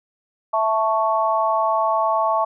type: chord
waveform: sine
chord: A major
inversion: second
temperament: equal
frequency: 659.3 / 880 / 1108.7 Hz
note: E5 / A5 / C#6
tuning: 0 / 0 / 0 cents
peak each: -21 dBFS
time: 0.53-2.45 s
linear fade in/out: 10 ms
effects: none